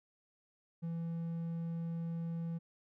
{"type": "tone", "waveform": "triangle", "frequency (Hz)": 166.8, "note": "E3", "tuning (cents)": 21, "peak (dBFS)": -34, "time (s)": [0.82, 2.59], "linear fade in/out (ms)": 20, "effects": []}